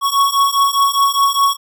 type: beating tone pair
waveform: square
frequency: 1108.7 / 1113.6 Hz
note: C#6 / C#6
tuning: 0 / +8 cents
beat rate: 4.9 Hz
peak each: -16 / -15 dBFS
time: 0.01-1.57 s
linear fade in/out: 50 ms
effects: none